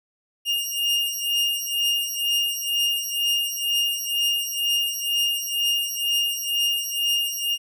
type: beating tone pair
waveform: 40% pulse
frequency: 2830 / 2832.1 Hz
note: F7 / F7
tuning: +22 / +24 cents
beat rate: 2.1 Hz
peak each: -24 / -23 dBFS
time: 0.45-7.58 s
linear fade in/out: 50 ms
effects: none